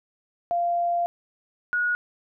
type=tone pair in turn; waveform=sine; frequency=693 / 1452.4 Hz; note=F5 / F#6; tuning=-14 / -33 cents; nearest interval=octave + minor second; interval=1281 cents; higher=second; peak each=-21 dBFS; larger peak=neither; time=0.51-1.06 / 1.73-1.95 s; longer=first; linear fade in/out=0 ms; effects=none